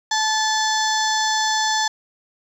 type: harmonic tone with a mistuned harmonic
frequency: 870 Hz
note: A5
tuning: 20 cents flat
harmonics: 1 / 2 / 4 / 5 / 6 / 7 / 8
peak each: -21 / -24 / -27 / -28 / -29 / -29 / -30 dBFS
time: 0.11-1.88 s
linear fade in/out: 5 ms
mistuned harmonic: 8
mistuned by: +67 cents
effects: 8-bit